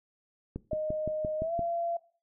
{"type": "click train", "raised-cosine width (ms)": 3, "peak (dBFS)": -22, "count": 7, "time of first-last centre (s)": [0.56, 1.593], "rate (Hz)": 5.81}
{"type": "tone with pitch glide", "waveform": "sine", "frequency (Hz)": [618, 681.8], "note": ["D#5", "F5"], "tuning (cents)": [-12, -42], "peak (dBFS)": -29, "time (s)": [0.71, 1.97], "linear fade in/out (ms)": 5, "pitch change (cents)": 170, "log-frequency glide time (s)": [1.38, 1.54]}
{"effects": ["noise-tail reverb RT60 0.4 s tail -19 dB re dry"]}